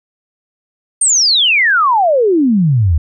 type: exponential sweep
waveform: sine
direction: down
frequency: 9030 to 73.42 Hz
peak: -8 dBFS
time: 1.01-2.98 s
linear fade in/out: 5 ms
effects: none